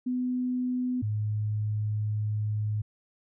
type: tone pair in turn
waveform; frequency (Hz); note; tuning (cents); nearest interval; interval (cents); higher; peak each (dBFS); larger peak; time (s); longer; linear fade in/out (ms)
sine; 250.7 / 106.2; B3 / G#2; +26 / +39; octave + minor third; 1487; first; -26 / -26; neither; 0.06-1.02 / 1.02-2.82; second; 10
effects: none